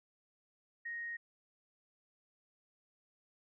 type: tone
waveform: sine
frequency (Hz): 1869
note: A#6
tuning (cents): +4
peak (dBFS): -39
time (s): 0.85-1.17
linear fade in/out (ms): 10
effects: none